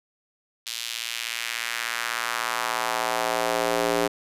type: tone with high-pass filter sweep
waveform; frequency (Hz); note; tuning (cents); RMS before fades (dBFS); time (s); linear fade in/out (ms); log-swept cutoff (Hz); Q
square; 58.27; A#1; 0; -27; 0.66-4.08; 10; 3700 to 400; 1.5
effects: resampled to 32000 Hz